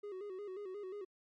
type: tone with vibrato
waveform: triangle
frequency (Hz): 392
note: G4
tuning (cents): 0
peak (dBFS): -40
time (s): 0.03-1.05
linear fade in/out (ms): 10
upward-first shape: square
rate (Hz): 5.6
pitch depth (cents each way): 87
effects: MP3 48 kbps